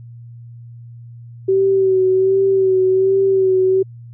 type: tone with vibrato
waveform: sine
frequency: 381.4 Hz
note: G4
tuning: 47 cents flat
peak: -11 dBFS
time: 1.48-3.83 s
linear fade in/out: 10 ms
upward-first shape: sine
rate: 1.3 Hz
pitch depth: 33 cents each way
effects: added 118 Hz sine -34 dBFS peak until 4.13 s